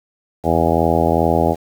harmonic tone, 82.5 Hz, E2, 2 cents sharp, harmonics 1 / 2 / 3 / 4 / 5 / 6 / 7 / 8 / 9 / 10, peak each -22 / -22 / -22 / -22 / -22 / -22 / -22 / -22 / -22 / -22 dBFS, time 0.43-1.56 s, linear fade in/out 50 ms, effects 7-bit

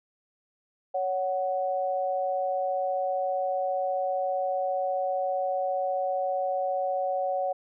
sine tone pair together, 558 / 743 Hz, C#5 / F#5, +11 / +7 cents, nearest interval perfect fourth, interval 496 cents, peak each -28 dBFS, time 0.94-7.53 s, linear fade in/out 10 ms, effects none

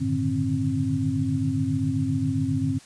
sine tone cluster, 98.4 / 113.2 / 144.2 / 151.7 / 265.5 Hz, G2 / A2 / D3 / D#3 / C4, +7 / +50 / -31 / -44 / +25 cents, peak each -30 / -29 / -30 / -30 / -25 dBFS, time 0-2.79 s, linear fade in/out 20 ms, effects white hiss -50 dBFS RMS until 2.85 s + resampled to 22050 Hz

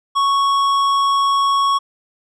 sine tone with tanh clipping, 1108.7 Hz, C#6, in tune, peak -15 dBFS, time 0.15-1.79 s, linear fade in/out 20 ms, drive 12 dB, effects none

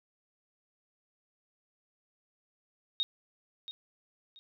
sine tone with echo, 3729 Hz, A#7, in tune, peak -27 dBFS, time 3-3.03 s, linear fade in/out 0 ms, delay 680 ms, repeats 2, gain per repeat -12 dB, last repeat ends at 4.39 s, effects none

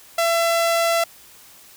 sawtooth tone, 672 Hz, E5, 33 cents sharp, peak -13 dBFS, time 0.18-1.04 s, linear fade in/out 5 ms, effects white hiss -47 dBFS RMS until 1.76 s

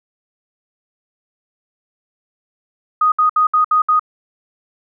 sine tone bursts, 1244.5 Hz, D#6, in tune, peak -10 dBFS, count 6, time 3.01-3.995 s, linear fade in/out 5 ms, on 110 ms, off 65 ms, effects none

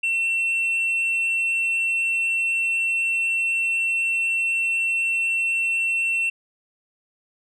sine tone, 2702 Hz, E7, 42 cents sharp, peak -17 dBFS, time 0.03-6.3 s, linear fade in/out 10 ms, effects tanh soft clip ceiling -19 dBFS

